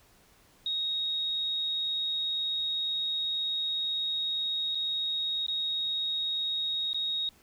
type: tone with dropouts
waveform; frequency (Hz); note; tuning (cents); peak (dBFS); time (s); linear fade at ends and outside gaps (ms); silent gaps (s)
sine; 3758; A#7; +13; -28; 0.66-7.29; 2; 4.749-4.753 / 5.465-5.482 / 6.932-6.944
effects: pink hiss -61 dBFS RMS until 7.42 s